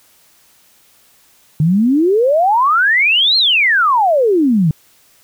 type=exponential two-way sweep; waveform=sine; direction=up then down; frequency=146.83 to 4294 to 146.83 Hz; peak=-9 dBFS; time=1.6-4.71 s; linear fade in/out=2 ms; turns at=3.37 s; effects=white hiss -51 dBFS RMS until 5.23 s